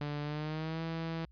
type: tone with pitch glide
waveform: sawtooth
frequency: 146.83 to 163.86 Hz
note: D3 to E3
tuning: 0 to -10 cents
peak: -31 dBFS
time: 0.01-1.25 s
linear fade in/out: 0 ms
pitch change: +190 cents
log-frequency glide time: 0.22-0.82 s
effects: added 60 Hz sine -56 dBFS peak until 1.31 s + resampled to 11025 Hz